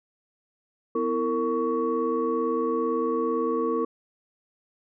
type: tone cluster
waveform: sine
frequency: 251.1 / 328.9 / 457.8 / 1120 Hz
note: B3 / E4 / A#4 / C#6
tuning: +29 / -4 / -31 / +18 cents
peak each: -30 / -29 / -25 / -30 dBFS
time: 0.95-3.85 s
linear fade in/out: 5 ms
effects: tanh soft clip ceiling -13 dBFS